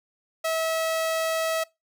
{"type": "tone", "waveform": "sawtooth", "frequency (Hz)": 647, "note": "E5", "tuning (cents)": -32, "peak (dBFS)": -20, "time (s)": [0.44, 1.64], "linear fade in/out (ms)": 10, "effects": ["noise-tail reverb RT60 0.2 s tail -22 dB re dry"]}